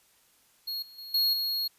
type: tone with level steps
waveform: square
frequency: 4304 Hz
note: C8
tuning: 48 cents sharp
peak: -32 / -49 / -41 / -23 / -28 dBFS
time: 0.67-1.68 s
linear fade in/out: 10 ms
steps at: 0.82 / 0.98 / 1.14 / 1.33 s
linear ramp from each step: 5 ms
effects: white hiss -64 dBFS RMS until 1.78 s + resampled to 32000 Hz